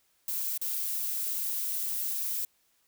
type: noise with dropouts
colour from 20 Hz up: violet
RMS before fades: -32 dBFS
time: 0.28-2.45 s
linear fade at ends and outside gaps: 2 ms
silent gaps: 0.577-0.614 s
effects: white hiss -70 dBFS RMS until 2.87 s